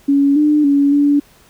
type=tone with pitch steps; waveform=sine; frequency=280.5 / 299.5 / 282.5 / 287.6 Hz; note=C#4 / D4 / C#4 / D4; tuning=+21 / +34 / +33 / -36 cents; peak=-9 dBFS; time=0.08-1.2 s; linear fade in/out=10 ms; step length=280 ms; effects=pink hiss -49 dBFS RMS until 1.49 s